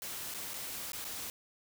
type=noise with dropouts; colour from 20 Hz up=white; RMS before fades=-41 dBFS; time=0.02-1.3 s; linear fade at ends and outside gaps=1 ms; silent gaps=0.34-0.345 / 0.536-0.54 / 0.92-0.932 / 1.044-1.049 s; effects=none